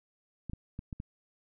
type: clicks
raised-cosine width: 5 ms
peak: -26 dBFS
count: 5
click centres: 0.497 / 0.534 / 0.791 / 0.928 / 1.001 s
effects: none